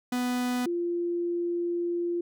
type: tone pair in turn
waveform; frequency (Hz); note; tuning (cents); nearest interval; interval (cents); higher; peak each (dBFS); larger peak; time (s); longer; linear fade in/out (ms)
45% pulse / sine; 247.9 / 346.1; B3 / F4; +7 / -16; tritone; 577; second; -26; neither; 0.12-0.66 / 0.66-2.21; second; 5
effects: none